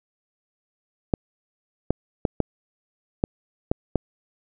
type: clicks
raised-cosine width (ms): 2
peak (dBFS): -6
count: 7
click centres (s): 1.138 / 1.906 / 2.252 / 2.403 / 3.239 / 3.715 / 3.957
effects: none